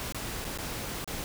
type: noise with dropouts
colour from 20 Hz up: pink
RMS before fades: -36 dBFS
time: 0-1.24 s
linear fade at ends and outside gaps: 0 ms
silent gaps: 0.123-0.146 / 0.445-0.45 / 0.575-0.586 / 1.044-1.076 s
effects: none